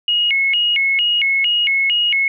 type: tone with vibrato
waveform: sine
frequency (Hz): 2508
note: D#7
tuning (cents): +13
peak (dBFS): -13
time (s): 0.08-2.28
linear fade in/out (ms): 2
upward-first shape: square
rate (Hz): 2.2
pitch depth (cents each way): 240
effects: none